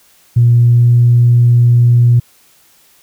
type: tone with pitch glide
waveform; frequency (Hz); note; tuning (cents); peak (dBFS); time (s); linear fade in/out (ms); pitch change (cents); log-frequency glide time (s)
sine; 119.2 to 120.17; A#2 to B2; +39 to -47; -4; 0.36-2.2; 10; +14; 0.53-0.93
effects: tanh soft clip ceiling 0 dBFS + white hiss -49 dBFS RMS until 3.02 s